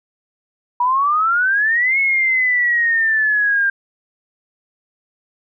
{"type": "exponential two-way sweep", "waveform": "sine", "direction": "up then down", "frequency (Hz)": [960, 2197, 1589], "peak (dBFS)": -13, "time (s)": [0.8, 3.7], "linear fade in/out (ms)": 5, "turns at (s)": 1.99, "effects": []}